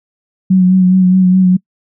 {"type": "tone with vibrato", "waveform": "sine", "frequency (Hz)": 185, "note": "F#3", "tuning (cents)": 0, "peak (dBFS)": -5, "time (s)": [0.5, 1.57], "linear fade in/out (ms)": 10, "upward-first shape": "sine", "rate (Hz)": 4.8, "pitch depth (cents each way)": 29, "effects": ["noise-tail reverb RT60 0.1 s tail -26 dB re dry"]}